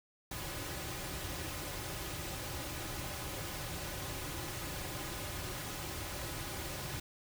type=noise with comb filter; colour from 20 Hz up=pink; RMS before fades=-41 dBFS; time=0.31-7 s; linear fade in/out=5 ms; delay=4.4 ms; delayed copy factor=-0.55; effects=none